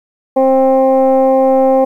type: tone with frequency modulation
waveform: sine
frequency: 529 Hz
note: C5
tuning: 19 cents sharp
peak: -6 dBFS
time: 0.36-1.85 s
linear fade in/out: 10 ms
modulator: 264 Hz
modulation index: 0.9
effects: tanh soft clip ceiling -2 dBFS + 8-bit